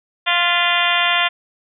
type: harmonic tone with a mistuned harmonic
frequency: 349.2 Hz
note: F4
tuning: in tune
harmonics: 2 / 3 / 4 / 5 / 6 / 7 / 8 / 9 / 10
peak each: -23 / -23 / -23 / -23 / -23 / -23 / -23 / -23 / -23 dBFS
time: 0.26-1.29 s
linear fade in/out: 20 ms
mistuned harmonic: 6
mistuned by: -45 cents
effects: none